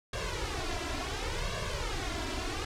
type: noise with flanger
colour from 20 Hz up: pink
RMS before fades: -34 dBFS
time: 0.13-2.65 s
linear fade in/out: 5 ms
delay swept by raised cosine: 1.8 to 3 ms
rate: 0.7 Hz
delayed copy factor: +0.95
effects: low-pass 6000 Hz 12 dB/octave